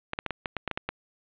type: clicks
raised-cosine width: 0.3 ms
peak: -13 dBFS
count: 10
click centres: 0.134 / 0.189 / 0.263 / 0.307 / 0.458 / 0.567 / 0.677 / 0.713 / 0.775 / 0.89 s
effects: resampled to 8000 Hz + 7-bit